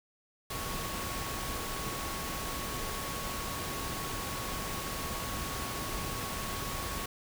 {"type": "tone in noise", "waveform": "sine", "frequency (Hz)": 1108.7, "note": "C#6", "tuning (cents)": 0, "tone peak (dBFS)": -42, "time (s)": [0.5, 7.06], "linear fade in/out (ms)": 5, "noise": "pink", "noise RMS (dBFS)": -37, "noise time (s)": [0.5, 7.06], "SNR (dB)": -8, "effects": []}